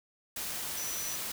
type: tone in noise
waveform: sine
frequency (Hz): 5920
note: F#8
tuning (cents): 0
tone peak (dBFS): -38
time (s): 0.77-1.16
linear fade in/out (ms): 5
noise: white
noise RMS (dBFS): -37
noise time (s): 0.36-1.32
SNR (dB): -4
effects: none